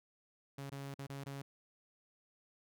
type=tone with dropouts; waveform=sawtooth; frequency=138.59 Hz; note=C#3; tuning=in tune; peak=-39 dBFS; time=0.58-1.42 s; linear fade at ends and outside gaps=5 ms; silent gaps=0.699-0.719 / 0.943-0.989 / 1.068-1.096 / 1.24-1.261 s; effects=none